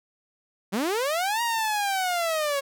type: linear two-way sweep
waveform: sawtooth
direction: up then down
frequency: 176.8 to 951 to 546 Hz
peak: -20 dBFS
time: 0.72-2.61 s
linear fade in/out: 20 ms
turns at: 1.42 s
effects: none